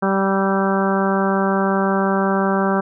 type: harmonic tone with a mistuned harmonic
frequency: 194.4 Hz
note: G3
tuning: 14 cents flat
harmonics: 1 / 2 / 3 / 4 / 5 / 6 / 7 / 8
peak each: -19 / -22 / -24 / -25 / -26 / -27 / -27 / -28 dBFS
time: 0.02-2.81 s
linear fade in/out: 10 ms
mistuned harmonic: 7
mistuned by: -22 cents
effects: none